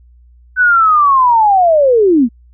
sine linear sweep, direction down, 1520 to 216.6 Hz, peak -6 dBFS, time 0.56-2.29 s, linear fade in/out 50 ms, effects added 60 Hz sine -41 dBFS peak until 2.53 s

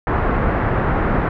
pink low-pass noise, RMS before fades -18 dBFS, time 0.07-1.29 s, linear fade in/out 2 ms, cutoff 1700 Hz, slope 24 dB/octave, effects none

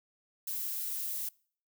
violet noise, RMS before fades -36 dBFS, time 0.47-1.29 s, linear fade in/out 5 ms, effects noise-tail reverb RT60 0.5 s tail -25 dB re dry

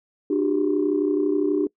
sine tone cluster, 299.5 / 366 / 398.1 Hz, D4 / F#4 / G4, +34 / -19 / +27 cents, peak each -21 / -24 / -23 dBFS, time 0.3-1.67 s, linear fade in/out 5 ms, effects noise-tail reverb RT60 0.1 s tail -24 dB re dry + tanh soft clip ceiling -11 dBFS

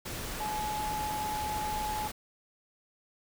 sine tone in noise, 850 Hz, G#5, 40 cents sharp, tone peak -32 dBFS, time 0.4-2.08 s, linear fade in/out 10 ms, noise pink, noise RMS -38 dBFS, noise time 0.05-2.12 s, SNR +3 dB, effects none

